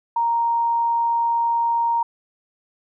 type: tone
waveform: sine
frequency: 932.3 Hz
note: A#5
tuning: in tune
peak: -17 dBFS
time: 0.16-2.03 s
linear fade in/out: 5 ms
effects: none